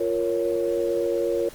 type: chord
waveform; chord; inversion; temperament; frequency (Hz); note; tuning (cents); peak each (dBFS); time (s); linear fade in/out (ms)
sine; Bb minor; second; equal; 349.2 / 466.2 / 554.4; F4 / Bb4 / Db5; 0 / 0 / 0; -26 / -25 / -26; 0-1.49; 5
effects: pink hiss -45 dBFS RMS until 1.54 s + Opus 24 kbps